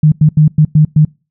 sine tone bursts at uneven times, 153 Hz, D#3, 29 cents flat, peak -3 dBFS, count 6, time 0.03-0.12 / 0.21-0.29 / 0.37-0.48 / 0.58-0.65 / 0.75-0.85 / 0.96-1.05 s, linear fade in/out 5 ms, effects noise-tail reverb RT60 0.3 s tail -25 dB re dry

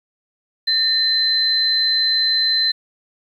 sine tone pair together, 1813 / 4070 Hz, A#6 / C8, -49 / -49 cents, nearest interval octave + major second, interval 1400 cents, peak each -24 / -15 dBFS, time 0.67-2.72 s, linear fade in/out 10 ms, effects 8-bit

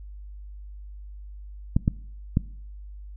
clicks, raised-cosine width 5 ms, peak -7 dBFS, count 3, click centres 1.765 / 1.879 / 2.371 s, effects noise-tail reverb RT60 0.6 s tail -21 dB re dry + added 50 Hz sine -38 dBFS peak until 3.16 s

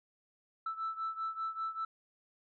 sine beating tone pair, 1318.5 / 1323.6 Hz, E6 / E6, 0 / +7 cents, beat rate 5.1 Hz, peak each -36 / -39 dBFS, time 0.66-1.85 s, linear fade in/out 5 ms, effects tanh soft clip ceiling -30 dBFS

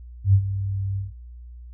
sine tone with ADSR envelope, 98 Hz, G2, in tune, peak -10 dBFS, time 0.24-1.13 s, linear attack 97 ms, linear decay 71 ms, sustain -13 dB, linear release 160 ms, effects added 60 Hz sine -38 dBFS peak until 1.73 s

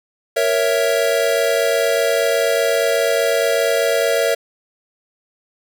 square chord, A# diminished, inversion none, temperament equal, 466.2 / 554.4 / 659.3 Hz, A#4 / C#5 / E5, 0 / 0 / 0 cents, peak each -20 dBFS, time 0.36-4.35 s, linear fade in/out 10 ms, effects none

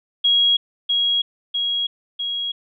sine tone with echo, 3300 Hz, G#7, 12 cents flat, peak -13 dBFS, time 0.24-0.57 s, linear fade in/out 10 ms, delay 650 ms, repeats 3, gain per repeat -3 dB, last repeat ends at 2.52 s, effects none

